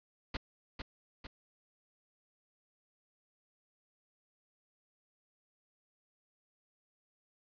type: noise with echo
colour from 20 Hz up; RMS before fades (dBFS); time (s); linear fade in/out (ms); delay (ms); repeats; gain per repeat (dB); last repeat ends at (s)
pink; -36; 0.34-0.37; 5; 450; 2; -5; 1.27
effects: resampled to 11025 Hz